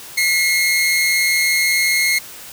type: tone pair together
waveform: sawtooth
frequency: 1983.7 / 2149 Hz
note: B6 / C7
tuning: +7 / +46 cents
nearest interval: minor second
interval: 139 cents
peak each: -21 / -11 dBFS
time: 0.17-2.19 s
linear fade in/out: 10 ms
effects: white hiss -36 dBFS RMS until 2.52 s

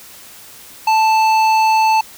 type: tone with hard clipping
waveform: sine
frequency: 880 Hz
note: A5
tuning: in tune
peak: -12 dBFS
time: 0.87-2.01 s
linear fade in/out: 5 ms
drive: 11 dB
effects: white hiss -39 dBFS RMS until 2.17 s

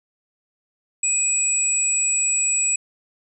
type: tone pair together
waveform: sine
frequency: 2489 / 7825 Hz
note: D#7 / B8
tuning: 0 / -17 cents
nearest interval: octave + minor sixth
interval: 1983 cents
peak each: -28 / -18 dBFS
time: 1.03-2.76 s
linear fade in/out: 5 ms
effects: none

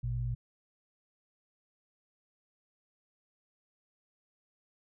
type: tone pair together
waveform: sine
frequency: 54.64 / 120 Hz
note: A1 / B2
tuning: -11 / -49 cents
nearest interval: octave + major second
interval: 1362 cents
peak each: -36 / -32 dBFS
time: 0.03-0.35 s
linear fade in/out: 10 ms
effects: none

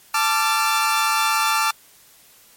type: chord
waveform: sawtooth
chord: D minor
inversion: second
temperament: equal with one note detuned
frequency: 880 / 1174.7 / 1368.2 Hz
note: A5 / D6 / F6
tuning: 0 / 0 / -36 cents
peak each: -18 / -18 / -18 dBFS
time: 0.14-1.71 s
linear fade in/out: 5 ms
effects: white hiss -51 dBFS RMS until 2.56 s + MP3 64 kbps

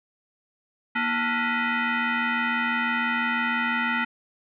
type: tone with frequency modulation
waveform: sine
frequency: 238 Hz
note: A#3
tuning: 36 cents sharp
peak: -22 dBFS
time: 0.95-4.05 s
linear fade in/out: 10 ms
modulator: 562 Hz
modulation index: 4
effects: none

